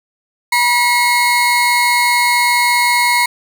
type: tone pair together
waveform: 35% pulse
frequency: 965.3 / 2167 Hz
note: B5 / C#7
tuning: -40 / -40 cents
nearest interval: octave + major second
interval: 1400 cents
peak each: -12 dBFS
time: 0.52-3.26 s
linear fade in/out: 5 ms
effects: none